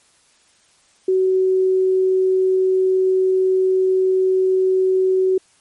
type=tone; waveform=sine; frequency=375.5 Hz; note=F#4; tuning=26 cents sharp; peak=-13 dBFS; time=1.08-5.38 s; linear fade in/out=5 ms; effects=white hiss -56 dBFS RMS until 5.6 s + MP3 48 kbps